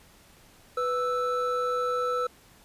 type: tone pair together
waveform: triangle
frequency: 495.6 / 1318.5 Hz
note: B4 / E6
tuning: +6 / 0 cents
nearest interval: octave + perfect fourth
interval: 1694 cents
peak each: -26 dBFS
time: 0.77-2.27 s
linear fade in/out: 5 ms
effects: pink hiss -56 dBFS RMS until 2.64 s + resampled to 32000 Hz